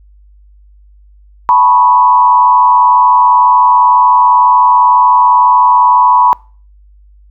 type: tone with frequency modulation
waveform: sine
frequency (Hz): 984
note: B5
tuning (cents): -7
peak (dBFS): -4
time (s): 1.49-6.33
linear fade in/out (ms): 0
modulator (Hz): 102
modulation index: 0.83
effects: noise-tail reverb RT60 0.4 s tail -24 dB re dry + added 50 Hz sine -39 dBFS peak until 7.3 s